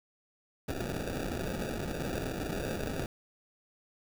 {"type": "noise with sample-and-hold", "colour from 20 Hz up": "white", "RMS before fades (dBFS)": -35, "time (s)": [0.68, 3.06], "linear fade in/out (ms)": 5, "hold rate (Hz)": 1050, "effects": []}